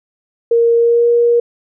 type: tone with pitch glide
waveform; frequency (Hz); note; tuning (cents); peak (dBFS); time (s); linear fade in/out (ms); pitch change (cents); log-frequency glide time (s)
sine; 466.2 to 473.5; A#4 to A#4; 0 to +27; -8; 0.51-1.4; 5; +27; 0.76-1.08
effects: none